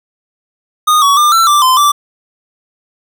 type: tone with pitch steps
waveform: square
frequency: 1232 / 1125 / 1200 / 1341 / 1177 / 1030 / 1168 Hz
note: D#6 / C#6 / D6 / E6 / D6 / C6 / D6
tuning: -17 / +25 / +37 / +29 / +3 / -28 / -10 cents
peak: -7 dBFS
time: 0.87-1.92 s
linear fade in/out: 10 ms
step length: 150 ms
effects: none